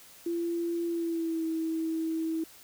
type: tone with pitch glide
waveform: sine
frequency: 340 to 323.3 Hz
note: F4 to E4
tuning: -46 to -34 cents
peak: -28 dBFS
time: 0.26-2.44 s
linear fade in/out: 5 ms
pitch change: -88 cents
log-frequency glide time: 0.87-1.46 s
effects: white hiss -53 dBFS RMS until 2.63 s